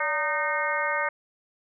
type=harmonic tone with a mistuned harmonic; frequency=307.1 Hz; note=D#4; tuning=23 cents flat; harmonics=2 / 3 / 4 / 5 / 6 / 7; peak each=-31 / -31 / -31 / -31 / -31 / -31 dBFS; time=0-1.09 s; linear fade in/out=5 ms; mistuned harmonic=2; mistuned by=-98 cents; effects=none